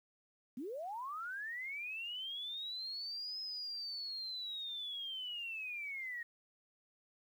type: linear two-way sweep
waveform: sine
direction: up then down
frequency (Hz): 222.8 to 5130 to 1854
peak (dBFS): -40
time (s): 0.57-6.23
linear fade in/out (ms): 5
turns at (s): 3.4
effects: 11-bit